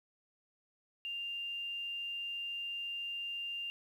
sine tone with quantisation, 2794 Hz, F7, in tune, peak -37 dBFS, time 1.05-3.7 s, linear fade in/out 0 ms, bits 11, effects none

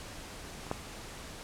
clicks, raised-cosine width 1 ms, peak -30 / -17 dBFS, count 2, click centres 0.667 / 0.714 s, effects pink hiss -45 dBFS RMS until 1.43 s + low-pass 10000 Hz 12 dB/octave

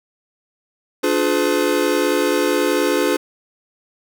square chord, D diminished seventh, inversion none, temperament just, 293.7 / 352.4 / 422.9 / 507.5 Hz, D4 / F4 / Ab4 / Cb5, 0 / +16 / +31 / +47 cents, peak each -22 dBFS, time 1.03-3.17 s, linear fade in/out 10 ms, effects none

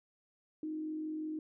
sine tone with frequency modulation, 311.2 Hz, D#4, in tune, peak -36 dBFS, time 0.63-1.39 s, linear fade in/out 2 ms, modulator 45.7 Hz, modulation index 0.29, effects none

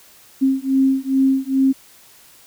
sine beating tone pair, 266.2 / 268.6 Hz, C4 / C4, +30 / +46 cents, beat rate 2.4 Hz, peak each -17 dBFS, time 0.41-1.73 s, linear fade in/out 20 ms, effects white hiss -48 dBFS RMS until 2.46 s

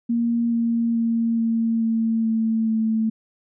sine tone with pitch steps, 234.1 / 231.9 / 229.8 / 227.7 / 225.6 / 223.5 / 221.5 Hz, A#3 / A#3 / A#3 / A#3 / A3 / A3 / A3, +8 / -9 / -25 / -40 / +44 / +27 / +12 cents, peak -18 dBFS, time 0.09-3.1 s, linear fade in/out 10 ms, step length 430 ms, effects none

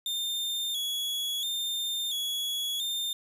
40% pulse tone with vibrato, 3486 Hz, A7, 17 cents flat, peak -28 dBFS, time 0.06-3.13 s, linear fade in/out 2 ms, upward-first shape square, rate 0.73 Hz, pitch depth 63 cents each way, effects 10-bit

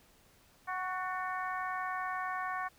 harmonic tone with a mistuned harmonic, 370.8 Hz, F#4, 4 cents sharp, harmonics 2 / 3 / 4 / 5 / 6, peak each -39 / -37 / -42 / -42 / -49 dBFS, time 0.67-2.69 s, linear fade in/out 20 ms, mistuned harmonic 5, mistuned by -41 cents, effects pink hiss -64 dBFS RMS until 2.78 s

